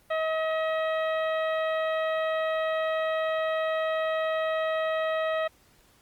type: harmonic tone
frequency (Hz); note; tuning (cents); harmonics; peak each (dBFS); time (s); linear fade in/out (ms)
637; D#5; +41; 1 / 2 / 3 / 4 / 5 / 6; -26 / -33 / -35 / -42 / -44 / -46; 0.1-5.48; 10
effects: pink hiss -61 dBFS RMS until 6.01 s + Opus 32 kbps